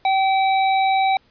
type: tone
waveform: square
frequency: 770 Hz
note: G5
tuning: 31 cents flat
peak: -16 dBFS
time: 0.05-1.17 s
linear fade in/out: 2 ms
effects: pink hiss -58 dBFS RMS until 1.3 s + resampled to 11025 Hz